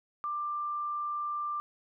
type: tone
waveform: sine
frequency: 1185 Hz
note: D6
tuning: 15 cents sharp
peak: -31 dBFS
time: 0.24-1.6 s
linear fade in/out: 0 ms
effects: none